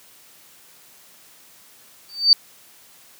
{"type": "tone with exponential growth", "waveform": "sine", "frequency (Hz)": 4598, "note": "D8", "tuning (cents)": -37, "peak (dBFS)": -5, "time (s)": [2.09, 2.33], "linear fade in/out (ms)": 1, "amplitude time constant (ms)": 52, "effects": ["white hiss -50 dBFS RMS until 3.19 s", "high-pass 100 Hz 12 dB/octave"]}